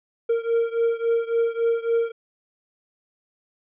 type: beating tone pair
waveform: triangle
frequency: 461.1 / 464.7 Hz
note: A#4 / A#4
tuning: -19 / -5 cents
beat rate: 3.6 Hz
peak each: -20 / -22 dBFS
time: 0.29-2.12 s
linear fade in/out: 10 ms
effects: resampled to 8000 Hz